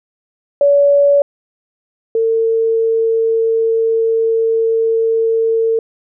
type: tone pair in turn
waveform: sine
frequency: 569 / 451.6 Hz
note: C#5 / A4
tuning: +45 / +45 cents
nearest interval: major third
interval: 400 cents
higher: first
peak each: -7 / -11 dBFS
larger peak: first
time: 0.61-1.22 / 2.15-5.79 s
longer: second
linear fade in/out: 2 ms
effects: none